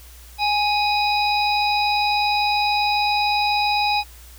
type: harmonic tone with a mistuned harmonic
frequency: 830.6 Hz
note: G#5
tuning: in tune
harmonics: 1 / 3 / 5 / 6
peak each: -19 / -24 / -26 / -27 dBFS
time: 0.38-4.04 s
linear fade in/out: 50 ms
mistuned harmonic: 5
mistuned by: -96 cents
effects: added 60 Hz sine -42 dBFS peak until 4.38 s + white hiss -47 dBFS RMS until 4.38 s